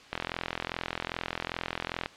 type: click train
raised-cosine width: 0.3 ms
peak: -14 dBFS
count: 83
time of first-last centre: 0.13-2.059 s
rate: 42.5 Hz
effects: white hiss -51 dBFS RMS until 2.16 s + low-pass 4000 Hz 12 dB/octave